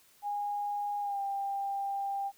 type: tone with pitch glide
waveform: sine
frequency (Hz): 820 to 793.9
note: G#5 to G5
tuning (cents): -22 to +22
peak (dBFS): -31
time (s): 0.22-2.32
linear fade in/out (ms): 50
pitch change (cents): -56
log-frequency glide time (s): 1-1.21
effects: white hiss -63 dBFS RMS until 2.37 s